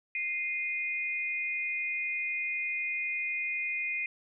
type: tone pair together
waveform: sine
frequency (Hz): 2098 / 2470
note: C7 / D#7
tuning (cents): +4 / -13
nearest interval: minor third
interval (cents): 283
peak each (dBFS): -34 / -32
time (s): 0.15-4.06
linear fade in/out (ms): 2
effects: none